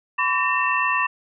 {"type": "tone cluster", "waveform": "sine", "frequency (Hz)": [1009, 1137, 1821, 2682], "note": ["B5", "C#6", "A#6", "E7"], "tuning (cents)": [37, 44, -41, 29], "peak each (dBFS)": -24, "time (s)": [0.18, 1.07], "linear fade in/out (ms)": 10, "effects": []}